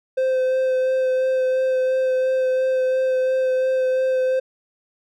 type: tone with vibrato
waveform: triangle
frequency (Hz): 518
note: C5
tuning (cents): -17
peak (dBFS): -15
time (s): 0.17-4.4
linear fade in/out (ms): 10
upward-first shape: sine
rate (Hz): 2.9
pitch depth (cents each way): 13
effects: none